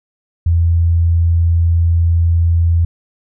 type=tone; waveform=sine; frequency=84.2 Hz; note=E2; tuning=37 cents sharp; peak=-9 dBFS; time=0.46-2.85 s; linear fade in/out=5 ms; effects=none